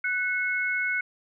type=tone pair together; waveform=sine; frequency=1490 / 2185 Hz; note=F#6 / C#7; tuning=+12 / -26 cents; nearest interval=perfect fifth; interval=662 cents; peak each=-27 dBFS; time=0.04-1.01 s; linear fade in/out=5 ms; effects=none